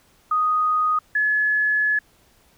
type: tone pair in turn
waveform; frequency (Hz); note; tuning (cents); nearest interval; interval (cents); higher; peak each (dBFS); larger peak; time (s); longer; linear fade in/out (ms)
sine; 1244.5 / 1707; D#6 / G#6; 0 / +47; perfect fourth; 547; second; -17; neither; 0.31-0.99 / 1.15-1.99; second; 5
effects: pink hiss -58 dBFS RMS until 2.57 s